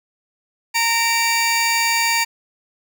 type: tone pair together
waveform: 20% pulse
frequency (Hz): 921.5 / 2322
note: A#5 / D7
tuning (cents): -20 / -20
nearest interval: octave + major third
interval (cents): 1600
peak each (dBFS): -14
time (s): 0.74-2.25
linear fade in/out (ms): 20
effects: none

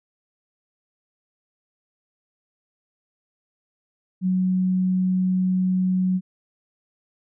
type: tone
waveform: sine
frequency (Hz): 185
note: F#3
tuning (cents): 0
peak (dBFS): -18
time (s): 4.21-6.21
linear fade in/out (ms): 50
effects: none

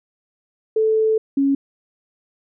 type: tone pair in turn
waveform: sine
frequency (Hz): 438.6 / 276.3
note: A4 / C#4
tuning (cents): -6 / -6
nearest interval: minor sixth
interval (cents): 800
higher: first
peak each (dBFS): -14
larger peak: neither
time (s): 0.76-1.18 / 1.37-1.55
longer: first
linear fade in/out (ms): 5
effects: none

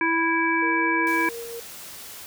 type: harmonic tone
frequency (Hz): 329.6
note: E4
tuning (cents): 0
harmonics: 1 / 3 / 5 / 7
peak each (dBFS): -25 / -25 / -25 / -25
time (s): 0.01-1.29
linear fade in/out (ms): 2
type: tone with tremolo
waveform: sine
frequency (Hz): 466.2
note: A#4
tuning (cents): 0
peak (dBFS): -32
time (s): 0.62-1.6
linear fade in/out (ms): 5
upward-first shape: sine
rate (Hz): 5.5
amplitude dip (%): 30
type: noise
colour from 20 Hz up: white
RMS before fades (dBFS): -40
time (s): 1.07-2.26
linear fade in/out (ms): 0
effects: none

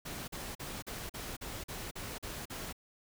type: noise bursts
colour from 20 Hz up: pink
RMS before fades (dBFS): -42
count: 10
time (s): 0.05-2.728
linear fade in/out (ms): 10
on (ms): 230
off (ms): 42
effects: none

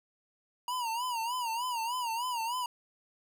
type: tone with vibrato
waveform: square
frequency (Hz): 953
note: A#5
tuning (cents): +38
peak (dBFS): -32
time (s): 0.68-2.66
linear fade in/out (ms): 2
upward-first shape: sine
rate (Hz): 3.3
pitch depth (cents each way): 110
effects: none

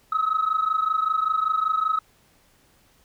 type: tone pair together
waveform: sine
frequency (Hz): 1269 / 1294.2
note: D#6 / E6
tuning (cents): +34 / -32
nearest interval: unison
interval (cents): 34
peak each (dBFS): -22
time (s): 0.12-1.99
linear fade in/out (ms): 5
effects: tanh soft clip ceiling -15 dBFS + pink hiss -60 dBFS RMS until 3.04 s

